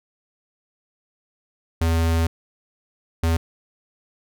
square tone bursts at uneven times, 82.41 Hz, E2, in tune, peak -18 dBFS, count 2, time 1.81-2.27 / 3.23-3.37 s, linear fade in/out 5 ms, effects none

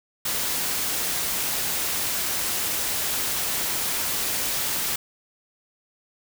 white noise, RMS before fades -26 dBFS, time 0.25-4.96 s, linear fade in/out 5 ms, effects none

